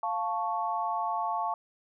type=chord; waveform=sine; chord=F augmented; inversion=none; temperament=equal; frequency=698.5 / 880 / 1108.7 Hz; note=F5 / A5 / C#6; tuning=0 / 0 / 0 cents; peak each=-33 / -31 / -33 dBFS; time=0.03-1.54 s; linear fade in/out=2 ms; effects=none